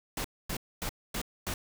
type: noise bursts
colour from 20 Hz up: pink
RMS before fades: -34 dBFS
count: 5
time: 0.17-1.54 s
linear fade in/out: 2 ms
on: 74 ms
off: 250 ms
effects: none